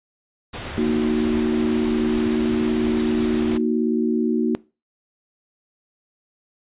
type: noise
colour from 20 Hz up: pink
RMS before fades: -31 dBFS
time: 0.53-3.58 s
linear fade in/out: 10 ms
type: chord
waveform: sine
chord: D# minor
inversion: second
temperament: equal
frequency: 233.1 / 311.1 / 370 Hz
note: A#3 / D#4 / F#4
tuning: 0 / 0 / 0 cents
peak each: -20 / -24 / -23 dBFS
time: 0.78-4.55 s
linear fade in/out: 0 ms
effects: noise-tail reverb RT60 0.3 s tail -21 dB re dry + resampled to 8000 Hz